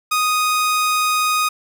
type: tone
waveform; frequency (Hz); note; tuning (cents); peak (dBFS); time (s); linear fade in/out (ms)
sawtooth; 1244.5; D#6; 0; -12; 0.11-1.49; 10
effects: none